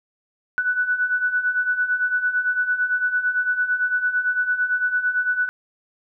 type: beating tone pair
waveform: sine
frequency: 1480 / 1488.9 Hz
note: F#6 / F#6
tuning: 0 / +10 cents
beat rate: 8.9 Hz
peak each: -25 / -20 dBFS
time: 0.58-5.49 s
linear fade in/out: 0 ms
effects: none